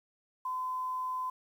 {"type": "tone with quantisation", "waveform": "sine", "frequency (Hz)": 1020, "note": "C6", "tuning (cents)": -44, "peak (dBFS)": -32, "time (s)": [0.45, 1.3], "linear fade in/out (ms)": 5, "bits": 10, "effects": []}